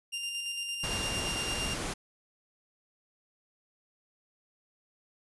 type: tone with tremolo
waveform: sawtooth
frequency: 2794 Hz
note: F7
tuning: in tune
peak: -29 dBFS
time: 0.12-1.75 s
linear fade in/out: 20 ms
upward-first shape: square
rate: 8.8 Hz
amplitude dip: 30%
type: noise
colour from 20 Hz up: pink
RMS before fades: -35 dBFS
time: 0.83-1.94 s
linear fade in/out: 10 ms
effects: resampled to 24000 Hz